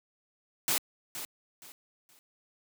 white noise with echo, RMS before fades -28 dBFS, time 0.68-0.78 s, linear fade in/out 0 ms, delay 470 ms, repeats 3, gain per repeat -11 dB, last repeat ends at 2.19 s, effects high-pass 100 Hz 12 dB/octave

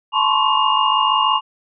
sine tone cluster, 870 / 1016 / 1071 / 1117 / 2829 Hz, A5 / B5 / C6 / C#6 / F7, -20 / +49 / +40 / +13 / +22 cents, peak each -20 dBFS, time 0.12-1.41 s, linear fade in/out 50 ms, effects none

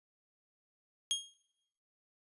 sawtooth tone with exponential decay, 3256 Hz, G#7, 35 cents flat, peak -24 dBFS, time 1.11-1.34 s, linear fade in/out 0 ms, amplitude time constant 49 ms, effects noise-tail reverb RT60 1.0 s tail -26 dB re dry + resampled to 24000 Hz

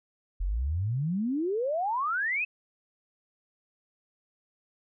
sine exponential sweep, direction up, 41.19 to 2637 Hz, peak -26 dBFS, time 0.4-2.45 s, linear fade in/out 10 ms, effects none

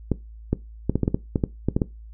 clicks, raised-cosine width 3 ms, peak -7 dBFS, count 12, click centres 0.117 / 0.53 / 0.896 / 0.956 / 1.033 / 1.079 / 1.145 / 1.358 / 1.438 / 1.686 / 1.765 / 1.818 s, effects noise-tail reverb RT60 0.2 s tail -18 dB re dry + added 55 Hz sine -39 dBFS peak until 2.13 s

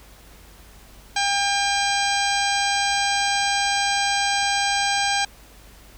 harmonic tone, 801 Hz, G5, 37 cents sharp, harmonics 1 / 2 / 3 / 4 / 5 / 6 / 7 / 8 / 10, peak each -23 / -26 / -28 / -29 / -30 / -31 / -31 / -32 / -33 dBFS, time 1.16-5.25 s, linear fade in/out 5 ms, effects added 50 Hz sine -48 dBFS peak until 5.97 s + pink hiss -49 dBFS RMS until 5.97 s

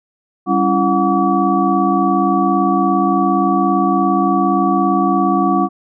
sine tone cluster, 195.1 / 278.6 / 336 / 730 / 1144 Hz, G3 / C#4 / E4 / F#5 / D6, -8 / +9 / +33 / -24 / -46 cents, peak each -18 dBFS, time 0.46-5.69 s, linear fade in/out 50 ms, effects none

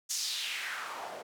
white noise with band-pass filter sweep, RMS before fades -37 dBFS, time 0.09-1.23 s, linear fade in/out 20 ms, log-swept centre 6700 to 530 Hz, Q 2.5, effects none

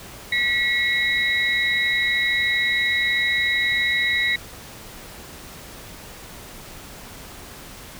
sine tone cluster, 1936 / 2169 / 3850 Hz, B6 / C#7 / B7, -35 / -38 / -45 cents, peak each -21 / -23 / -25 dBFS, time 0.32-4.36 s, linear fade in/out 5 ms, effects pink hiss -40 dBFS RMS until 7.99 s

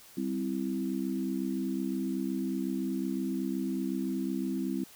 sine chord, C major, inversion second, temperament equal, 196 / 261.6 / 329.6 Hz, G3 / C4 / E4, 0 / 0 / 0 cents, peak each -34 / -33 / -35 dBFS, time 0.17-4.84 s, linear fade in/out 5 ms, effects white hiss -54 dBFS RMS until 4.95 s

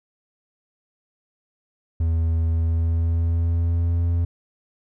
triangle tone with pitch glide, 81.8 to 85.27 Hz, E2 to F2, -13 to -41 cents, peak -16 dBFS, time 2-4.25 s, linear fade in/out 5 ms, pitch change +72 cents, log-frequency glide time 2.48-4.05 s, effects none

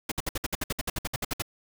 pink noise bursts, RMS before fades -29 dBFS, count 16, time 0.09-1.422 s, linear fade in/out 5 ms, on 27 ms, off 60 ms, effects none

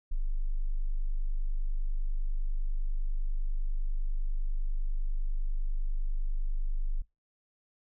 sine tone, 25 Hz, G0, 35 cents sharp, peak -26 dBFS, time 0.11-7.02 s, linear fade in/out 10 ms, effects noise-tail reverb RT60 0.2 s tail -20 dB re dry

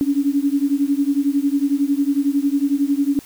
sine beating tone pair, 277.2 / 288.2 Hz, C#4 / D4, 0 / -33 cents, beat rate 11 Hz, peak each -18 / -19 dBFS, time 0.01-3.19 s, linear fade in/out 0 ms, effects white hiss -44 dBFS RMS until 3.25 s

